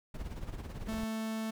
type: noise with tremolo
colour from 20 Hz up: brown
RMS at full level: -38 dBFS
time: 0.14-1.04 s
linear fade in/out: 5 ms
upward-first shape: sine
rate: 18 Hz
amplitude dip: 65%
type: tone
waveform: 45% pulse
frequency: 221 Hz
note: A3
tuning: 8 cents sharp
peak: -34 dBFS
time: 0.88-1.51 s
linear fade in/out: 10 ms
effects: none